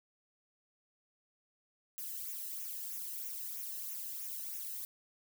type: noise with flanger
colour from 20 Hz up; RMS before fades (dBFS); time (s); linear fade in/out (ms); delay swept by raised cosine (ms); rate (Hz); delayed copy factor
violet; -42; 1.98-4.85; 0; 0.22 to 0.9; 3.1; -0.65
effects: none